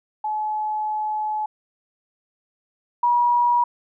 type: tone pair in turn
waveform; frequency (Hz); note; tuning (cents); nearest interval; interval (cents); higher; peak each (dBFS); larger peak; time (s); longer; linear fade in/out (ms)
sine; 855 / 962.5; A5 / B5; -50 / -45; major second; 205; second; -22 / -15; second; 0.24-1.46 / 3.03-3.64; first; 5
effects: none